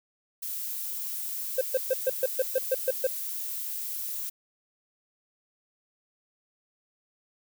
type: noise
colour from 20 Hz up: violet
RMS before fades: -34 dBFS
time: 0.42-4.3 s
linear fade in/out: 10 ms
type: tone bursts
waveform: triangle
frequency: 523.3 Hz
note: C5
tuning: in tune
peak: -19 dBFS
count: 10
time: 1.58-3.07 s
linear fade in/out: 5 ms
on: 32 ms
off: 130 ms
effects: none